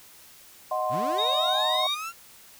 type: chord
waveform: sine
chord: C diminished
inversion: first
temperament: equal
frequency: 622.3 / 740 / 1046.5 Hz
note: Eb5 / Gb5 / C6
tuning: 0 / 0 / 0 cents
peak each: -29 dBFS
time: 0.71-1.87 s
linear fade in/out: 5 ms
type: linear sweep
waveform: 30% pulse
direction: up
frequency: 90.8 to 1396.9 Hz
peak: -29 dBFS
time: 0.89-2.13 s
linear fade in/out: 50 ms
type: tone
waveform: sine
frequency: 3729 Hz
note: A#7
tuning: in tune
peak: -25 dBFS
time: 1.18-1.95 s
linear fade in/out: 10 ms
effects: white hiss -51 dBFS RMS until 2.59 s